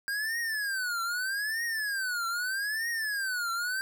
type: tone with vibrato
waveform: square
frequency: 1597 Hz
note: G6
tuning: 32 cents sharp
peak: -30 dBFS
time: 0.08-3.81 s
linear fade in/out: 0 ms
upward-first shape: triangle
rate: 0.8 Hz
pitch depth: 290 cents each way
effects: none